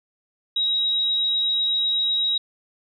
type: tone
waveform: sine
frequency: 3823 Hz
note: A#7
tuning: 43 cents sharp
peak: -19 dBFS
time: 0.56-2.38 s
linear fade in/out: 5 ms
effects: none